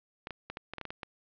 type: clicks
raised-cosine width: 0.3 ms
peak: -22 dBFS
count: 10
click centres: 0.271 / 0.307 / 0.5 / 0.571 / 0.736 / 0.783 / 0.813 / 0.853 / 0.905 / 1.032 s
effects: low-pass 4000 Hz 12 dB/octave